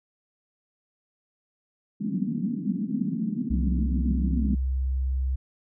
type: band-pass noise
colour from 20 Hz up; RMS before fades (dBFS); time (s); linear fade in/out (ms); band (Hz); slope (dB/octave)
white; -28; 2-4.55; 5; 170 to 250; 48
type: tone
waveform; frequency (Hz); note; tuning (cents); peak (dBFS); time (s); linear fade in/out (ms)
sine; 65.41; C2; 0; -23; 3.5-5.36; 10
effects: none